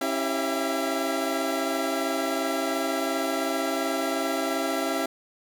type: tone cluster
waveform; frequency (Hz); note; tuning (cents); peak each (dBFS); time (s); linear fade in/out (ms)
25% pulse; 272.7 / 325.6 / 391.6 / 674; C#4 / E4 / G4 / E5; -28 / -21 / -2 / +38; -26 / -28 / -29 / -26; 0.01-5.06; 5
effects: none